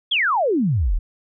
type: exponential sweep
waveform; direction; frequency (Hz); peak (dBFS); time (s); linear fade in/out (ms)
sine; down; 3500 to 31.94; -16; 0.11-0.99; 10
effects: none

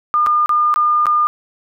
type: tone with dropouts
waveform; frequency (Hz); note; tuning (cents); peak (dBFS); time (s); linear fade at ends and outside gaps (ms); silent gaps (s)
sine; 1210; D#6; -49; -11; 0.14-1.27; 0; 0.263-0.269 / 0.46-0.493 / 0.741-0.76 / 1.057-1.067
effects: none

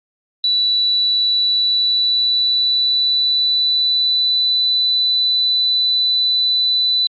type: tone with pitch glide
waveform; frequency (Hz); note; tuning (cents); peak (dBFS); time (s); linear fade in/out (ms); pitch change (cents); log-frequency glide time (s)
sine; 3951 to 3988; B7 to B7; 0 to +16; -13; 0.44-7.07; 2; +16; 1.45-4.61
effects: Opus 48 kbps

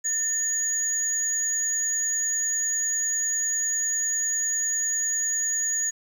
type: tone pair together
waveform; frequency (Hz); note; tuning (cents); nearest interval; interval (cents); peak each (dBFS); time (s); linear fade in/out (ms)
sine; 1800 / 6755; A6 / G#8; +39 / +28; octave + major seventh; 2289; -31 / -21; 0.04-5.91; 20
effects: tanh soft clip ceiling -21 dBFS + 9-bit

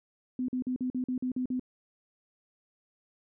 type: tone bursts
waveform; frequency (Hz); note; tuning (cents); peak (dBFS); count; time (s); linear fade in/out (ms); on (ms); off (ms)
sine; 253.4; B3; +45; -28; 9; 0.39-1.596; 2; 94; 45
effects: none

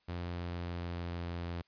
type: tone with pitch glide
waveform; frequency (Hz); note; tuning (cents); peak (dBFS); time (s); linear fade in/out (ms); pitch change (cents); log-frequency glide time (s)
sawtooth; 87.31 to 85.96; F2 to F2; 0 to -27; -33; 0.08-1.62; 10; -27; 0.29-1.47
effects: white hiss -73 dBFS RMS until 1.67 s + resampled to 11025 Hz

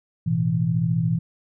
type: chord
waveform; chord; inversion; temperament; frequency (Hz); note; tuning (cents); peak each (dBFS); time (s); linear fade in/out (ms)
sine; A suspended second; none; just; 110 / 123.75 / 165; A2 / B2 / E3; 0 / +4 / +2; -27 / -24 / -21; 0.26-1.19; 10
effects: none

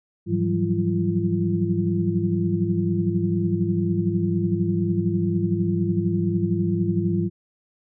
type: tone cluster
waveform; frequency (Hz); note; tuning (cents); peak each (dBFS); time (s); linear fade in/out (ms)
sine; 104.3 / 167 / 180.1 / 191.1 / 342.3; G#2 / E3 / F#3 / G3 / F4; +8 / +23 / -46 / -44 / -35; -26; 0.26-7.3; 50
effects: none

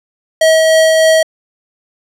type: tone with tremolo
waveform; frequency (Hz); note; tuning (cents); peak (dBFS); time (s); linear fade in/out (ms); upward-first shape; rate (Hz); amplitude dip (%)
square; 640; D#5; +49; -6; 0.41-1.23; 5; triangle; 3.3; 25
effects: low-pass 11000 Hz 12 dB/octave

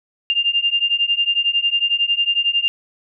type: beating tone pair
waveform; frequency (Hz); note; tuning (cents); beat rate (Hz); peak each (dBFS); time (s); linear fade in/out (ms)
sine; 2794 / 2805; F7 / F7; 0 / +7; 11; -19 / -18; 0.3-2.68; 0
effects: none

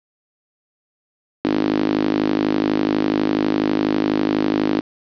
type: tone with high-pass filter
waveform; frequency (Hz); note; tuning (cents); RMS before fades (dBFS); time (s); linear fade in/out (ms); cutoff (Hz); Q
sawtooth; 52.1; G#1; +6; -19; 1.44-4.81; 10; 290; 4.9
effects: resampled to 11025 Hz + 7-bit

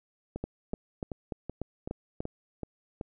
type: two click trains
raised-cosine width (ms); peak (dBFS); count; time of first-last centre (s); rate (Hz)
2; -20 / -22; 7 / 8; 0.44-2.205 / 0.36-3.012; 3.4 / 2.64
effects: none

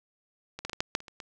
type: clicks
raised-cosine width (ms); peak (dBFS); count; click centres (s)
0.2; -21 / -17 / -21 / -18 / -9 / -7 / -28 / -28 / -23; 9; 0.59 / 0.65 / 0.696 / 0.732 / 0.805 / 0.951 / 1.004 / 1.082 / 1.202
effects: none

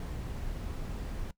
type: noise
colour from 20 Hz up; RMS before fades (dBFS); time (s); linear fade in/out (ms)
brown; -37; 0-1.31; 2
effects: noise-tail reverb RT60 0.1 s tail -20 dB re dry

